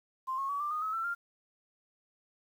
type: tone with pitch steps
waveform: sine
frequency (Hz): 1046.5 / 1090.3 / 1136 / 1183.5 / 1233.1 / 1284.7 / 1338.5 / 1394.5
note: C6 / C#6 / C#6 / D6 / D#6 / E6 / E6 / F6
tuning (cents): 0 / -29 / +42 / +13 / -16 / -45 / +26 / -3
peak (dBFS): -31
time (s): 0.27-1.15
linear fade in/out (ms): 20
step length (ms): 110
effects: 10-bit